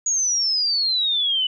sine exponential sweep, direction down, 6770 to 2960 Hz, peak -18 dBFS, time 0.06-1.47 s, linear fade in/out 5 ms, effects none

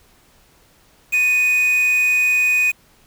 triangle tone with quantisation, 2489 Hz, D#7, in tune, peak -12 dBFS, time 1.12-2.72 s, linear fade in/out 20 ms, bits 5, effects pink hiss -54 dBFS RMS until 3.06 s

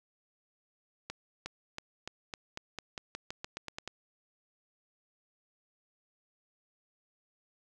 accelerating click train, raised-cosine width 0.2 ms, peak -21 dBFS, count 15, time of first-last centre 1.1-3.876 s, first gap 360 ms, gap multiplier 0.9, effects none

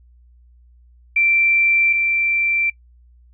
sine tone pair in turn, 2349 / 2349 Hz, D7 / D7, 0 / 0 cents, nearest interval unison, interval 0 cents, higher neither, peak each -13 / -16 dBFS, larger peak first, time 1.16-1.93 / 1.93-2.7 s, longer neither, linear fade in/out 5 ms, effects noise-tail reverb RT60 0.1 s tail -23 dB re dry + added 60 Hz sine -47 dBFS peak until 3.33 s

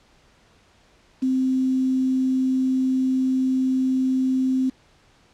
sine tone with quantisation, 260.3 Hz, C4, 9 cents flat, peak -18 dBFS, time 1.22-4.7 s, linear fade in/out 10 ms, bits 7, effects pink hiss -57 dBFS RMS until 5.33 s + low-pass 6000 Hz 12 dB/octave

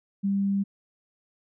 sine tone, 197.9 Hz, G3, 17 cents sharp, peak -22 dBFS, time 0.23-0.64 s, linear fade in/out 20 ms, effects none

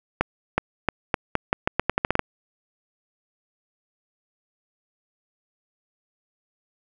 accelerating click train, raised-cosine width 0.5 ms, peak -4 dBFS, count 14, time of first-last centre 0.21-2.193 s, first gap 370 ms, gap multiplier 0.83, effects none

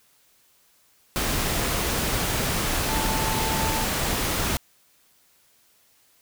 sine tone in noise, 884 Hz, A5, 8 cents sharp, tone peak -29 dBFS, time 2.89-3.84 s, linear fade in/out 0 ms, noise pink, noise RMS -25 dBFS, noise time 1.16-4.57 s, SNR -7 dB, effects white hiss -61 dBFS RMS until 6.21 s

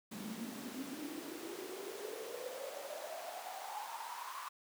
pink noise with high-pass filter sweep, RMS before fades -45 dBFS, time 0.11-4.49 s, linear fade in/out 10 ms, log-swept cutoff 200 to 1100 Hz, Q 8.8, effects none

